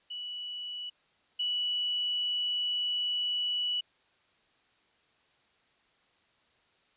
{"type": "tone pair in turn", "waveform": "sine", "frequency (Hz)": [2948, 2948], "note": ["F#7", "F#7"], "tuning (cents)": [-7, -7], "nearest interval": "unison", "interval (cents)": 0, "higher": "neither", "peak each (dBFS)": [-36, -28], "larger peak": "second", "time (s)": [[0.1, 0.9], [1.39, 3.81]], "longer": "second", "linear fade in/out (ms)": 10, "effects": ["white hiss -68 dBFS RMS until 6.96 s", "resampled to 8000 Hz"]}